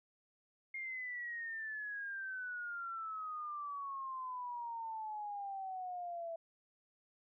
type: exponential sweep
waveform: sine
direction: down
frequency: 2135 to 659.3 Hz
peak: -40 dBFS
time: 0.74-6.36 s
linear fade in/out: 5 ms
effects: none